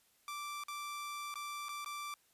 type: tone with dropouts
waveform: sawtooth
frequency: 1172 Hz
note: D6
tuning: 4 cents flat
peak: -37 dBFS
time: 0.28-2.14 s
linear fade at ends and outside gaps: 1 ms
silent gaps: 0.637-0.683 / 1.341-1.356 / 1.685-1.691 / 1.846-1.86 s
effects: white hiss -71 dBFS RMS until 2.33 s + resampled to 32000 Hz